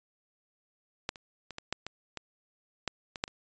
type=clicks; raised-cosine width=0.2 ms; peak=-14 / -29 / -24 / -21 / -13 / -20 / -20 / -13 / -21 / -11 / -28 dBFS; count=11; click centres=1.091 / 1.158 / 1.507 / 1.584 / 1.726 / 1.866 / 2.173 / 2.877 / 3.158 / 3.239 / 3.279 s; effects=resampled to 16000 Hz